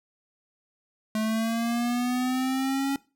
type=linear sweep; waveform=square; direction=up; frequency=215.5 to 277.2 Hz; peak=-25 dBFS; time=1.15-2.96 s; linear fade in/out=2 ms; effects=noise-tail reverb RT60 0.3 s tail -20 dB re dry